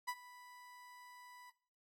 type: tone with ADSR envelope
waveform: 30% pulse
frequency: 987.8 Hz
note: B5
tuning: in tune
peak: -34 dBFS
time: 0.07-1.5 s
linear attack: 18 ms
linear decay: 56 ms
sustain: -19 dB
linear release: 5 ms
effects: noise-tail reverb RT60 0.5 s tail -18 dB re dry + AAC 48 kbps